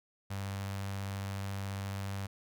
sawtooth tone with notch filter, 98.4 Hz, G2, 7 cents sharp, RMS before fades -38 dBFS, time 0.3-2.27 s, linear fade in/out 10 ms, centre 340 Hz, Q 0.98, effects none

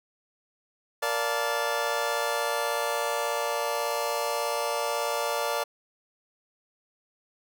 25% pulse chord, Bb major seventh, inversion none, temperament just, 466.2 / 582.7 / 699.2 / 874.1 Hz, Bb4 / D5 / F5 / A5, 0 / -14 / +2 / -12 cents, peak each -29 / -26 / -30 / -29 dBFS, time 1.02-5.64 s, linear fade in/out 10 ms, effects none

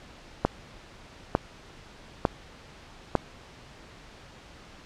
click train, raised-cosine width 1 ms, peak -6 dBFS, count 4, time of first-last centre 0.45-3.153 s, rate 1.11 Hz, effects pink hiss -49 dBFS RMS until 4.85 s + low-pass 5000 Hz 12 dB/octave

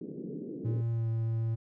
white band-pass noise, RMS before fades -40 dBFS, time 0.01-0.81 s, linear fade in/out 5 ms, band 150 to 420 Hz, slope 48 dB/octave
triangle tone with pitch glide, 115.8 to 113.42 Hz, A#2 to A#2, -11 to -47 cents, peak -26 dBFS, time 0.64-1.56 s, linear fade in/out 20 ms, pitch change -36 cents, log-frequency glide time 0.91-1.07 s
effects none

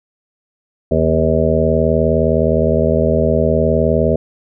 harmonic tone with a mistuned harmonic, 79.5 Hz, D#2, 38 cents sharp, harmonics 1 / 2 / 3 / 5 / 6 / 7 / 8, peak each -19 / -19 / -19 / -19 / -19 / -19 / -19 dBFS, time 0.91-4.16 s, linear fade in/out 5 ms, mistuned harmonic 1, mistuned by -44 cents, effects none

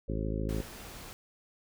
harmonic tone, 53.6 Hz, A1, 45 cents flat, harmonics 1 / 2 / 3 / 4 / 5 / 6 / 7 / 8 / 10, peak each -34 / -37 / -39 / -40 / -41 / -42 / -42 / -43 / -44 dBFS, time 0.08-0.62 s, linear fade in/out 10 ms
pink noise, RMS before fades -46 dBFS, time 0.49-1.13 s, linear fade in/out 0 ms
effects none

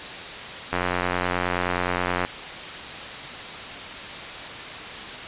click train, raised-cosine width 0.5 ms, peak -8 dBFS, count 137, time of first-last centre 0.73-2.25 s, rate 89.5 Hz, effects white hiss -34 dBFS RMS until 5.27 s + resampled to 8000 Hz

